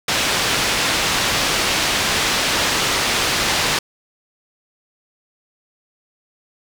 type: low-pass noise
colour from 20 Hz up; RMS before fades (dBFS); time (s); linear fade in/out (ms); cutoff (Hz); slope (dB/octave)
white; -19; 0.08-3.79; 5; 4600; 12
effects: none